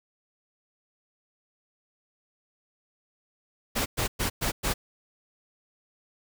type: noise bursts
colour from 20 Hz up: pink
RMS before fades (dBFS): -27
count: 5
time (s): 3.75-4.74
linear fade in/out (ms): 20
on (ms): 110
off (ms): 110
effects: none